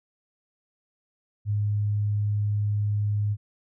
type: tone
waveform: sine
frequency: 103.83 Hz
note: G#2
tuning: in tune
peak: -22 dBFS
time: 1.45-3.37 s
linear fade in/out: 50 ms
effects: none